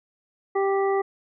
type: harmonic tone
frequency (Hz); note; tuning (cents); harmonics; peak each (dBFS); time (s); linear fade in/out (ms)
392; G4; 0; 1 / 2 / 3 / 5; -21 / -27 / -31 / -35; 0.55-1.02; 10
effects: none